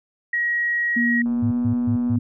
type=tone; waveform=sine; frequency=1900 Hz; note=A#6; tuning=33 cents sharp; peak=-19 dBFS; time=0.33-1.22 s; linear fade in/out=5 ms
type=tone with pitch glide; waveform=sine; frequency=237.3 to 242 Hz; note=A#3 to B3; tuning=+31 to -35 cents; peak=-19 dBFS; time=0.96-2.19 s; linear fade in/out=10 ms; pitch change=+34 cents; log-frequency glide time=1.3-1.57 s
type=click train; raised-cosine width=1 ms; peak=-28 dBFS; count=114; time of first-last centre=1.26-2.157 s; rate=126 Hz
type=tone bursts; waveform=sine; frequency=108.7 Hz; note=A2; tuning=21 cents flat; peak=-20 dBFS; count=4; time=1.42-2.19 s; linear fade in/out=10 ms; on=95 ms; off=130 ms
effects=none